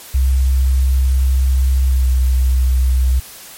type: tone with pitch glide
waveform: sine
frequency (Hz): 65.41 to 63.77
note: C2 to C2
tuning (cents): 0 to -44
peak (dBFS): -10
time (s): 0.14-3.2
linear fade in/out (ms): 10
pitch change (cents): -44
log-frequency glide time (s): 1.88-2.07
effects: white hiss -36 dBFS RMS until 3.57 s + MP3 64 kbps